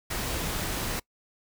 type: noise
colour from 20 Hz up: pink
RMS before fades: -31 dBFS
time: 0.1-1 s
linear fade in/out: 10 ms
effects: noise-tail reverb RT60 0.1 s tail -24 dB re dry